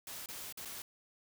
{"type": "noise with dropouts", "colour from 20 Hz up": "white", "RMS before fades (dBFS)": -45, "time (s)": [0.07, 0.82], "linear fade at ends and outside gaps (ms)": 2, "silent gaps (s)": [[0.26, 0.287], [0.525, 0.573], [0.651, 0.655]], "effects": []}